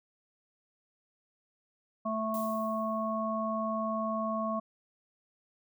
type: harmonic tone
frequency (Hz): 220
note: A3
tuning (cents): 0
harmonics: 1 / 3 / 5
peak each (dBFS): -34 / -34 / -34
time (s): 2.05-4.6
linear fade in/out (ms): 10
type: noise with exponential decay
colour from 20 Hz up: violet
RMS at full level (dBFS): -42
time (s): 2.34-3.22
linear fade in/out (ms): 2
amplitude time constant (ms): 190
effects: none